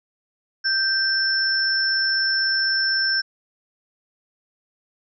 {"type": "tone pair together", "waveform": "sine", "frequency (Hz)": [1568, 5362], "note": ["G6", "E8"], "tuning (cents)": [0, 29], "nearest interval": "octave + major sixth", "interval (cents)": 2129, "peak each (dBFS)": [-21, -21], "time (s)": [0.64, 3.22], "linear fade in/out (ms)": 20, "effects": []}